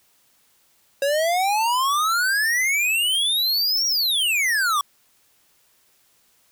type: exponential two-way sweep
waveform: square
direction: up then down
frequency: 544 to 5720 to 1113 Hz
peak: -19 dBFS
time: 1.02-4.81 s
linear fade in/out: 2 ms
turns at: 3.87 s
effects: white hiss -61 dBFS RMS until 6.51 s